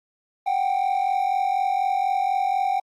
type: tone pair together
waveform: triangle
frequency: 741 / 785.1 Hz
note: F#5 / G5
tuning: +2 / +2 cents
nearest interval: minor second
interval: 100 cents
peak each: -21 / -19 dBFS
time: 0.46-2.8 s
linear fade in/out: 10 ms
effects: tanh soft clip ceiling -14 dBFS + Opus 32 kbps